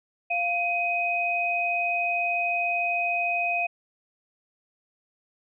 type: tone pair together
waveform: sine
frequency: 697.5 / 2511 Hz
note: F5 / D#7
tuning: -2 / +15 cents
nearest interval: octave + minor seventh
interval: 2217 cents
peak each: -27 / -25 dBFS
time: 0.3-3.67 s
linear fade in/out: 10 ms
effects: none